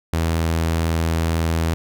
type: tone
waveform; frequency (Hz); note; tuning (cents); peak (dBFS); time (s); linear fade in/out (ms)
sawtooth; 82; E2; -9; -14; 0.13-1.74; 0
effects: none